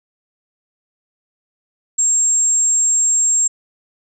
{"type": "tone", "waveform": "sine", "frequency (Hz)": 7480, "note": "A#8", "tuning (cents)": 5, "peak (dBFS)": -12, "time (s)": [1.98, 3.48], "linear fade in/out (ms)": 10, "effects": []}